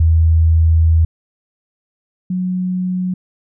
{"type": "tone pair in turn", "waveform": "sine", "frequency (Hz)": [81.2, 183.03], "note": ["E2", "F#3"], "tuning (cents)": [-26, -19], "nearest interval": "octave + major second", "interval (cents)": 1407, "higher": "second", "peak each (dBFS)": [-8, -16], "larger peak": "first", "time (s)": [[0, 1.05], [2.3, 3.14]], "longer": "first", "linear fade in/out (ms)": 5, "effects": []}